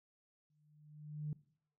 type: tone with exponential growth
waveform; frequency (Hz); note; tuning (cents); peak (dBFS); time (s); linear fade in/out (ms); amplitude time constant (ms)
sine; 150.4; D3; +42; -35; 0.5-1.33; 2; 180
effects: noise-tail reverb RT60 0.6 s tail -20 dB re dry + tanh soft clip ceiling -31 dBFS